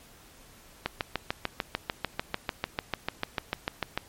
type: click train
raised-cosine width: 0.3 ms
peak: -11 dBFS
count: 22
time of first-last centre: 0.86-3.976 s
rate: 6.74 Hz
effects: pink hiss -54 dBFS RMS until 4.08 s + MP3 64 kbps